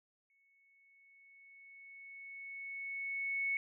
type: tone with exponential growth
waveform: sine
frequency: 2210 Hz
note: C#7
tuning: 6 cents flat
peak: -31 dBFS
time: 0.3-3.57 s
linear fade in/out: 1 ms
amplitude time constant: 710 ms
effects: none